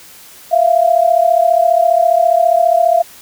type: tone pair together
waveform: sine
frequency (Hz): 663.7 / 698.5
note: E5 / F5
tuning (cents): +12 / 0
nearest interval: minor second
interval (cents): 88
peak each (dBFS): -11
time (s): 0.51-3.03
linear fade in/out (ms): 20
effects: white hiss -39 dBFS RMS until 3.21 s